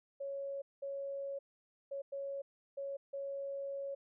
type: tone bursts at uneven times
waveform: sine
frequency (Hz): 554.4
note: C#5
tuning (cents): 0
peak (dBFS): -38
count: 6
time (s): 0.2-0.62 / 0.82-1.39 / 1.91-2.02 / 2.12-2.42 / 2.77-2.97 / 3.13-3.95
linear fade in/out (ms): 10
effects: none